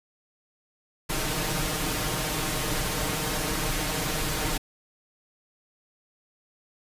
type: noise with comb filter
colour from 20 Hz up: pink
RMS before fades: -28 dBFS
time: 1.09-4.58 s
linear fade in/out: 10 ms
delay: 6.5 ms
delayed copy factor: +0.7
effects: resampled to 32000 Hz